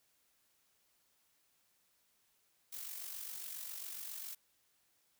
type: noise with amplitude modulation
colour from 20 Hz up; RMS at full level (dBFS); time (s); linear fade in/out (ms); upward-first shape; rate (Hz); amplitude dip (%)
blue; -43; 2.72-4.35; 10; sine; 47.4; 55
effects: white hiss -75 dBFS RMS until 5.19 s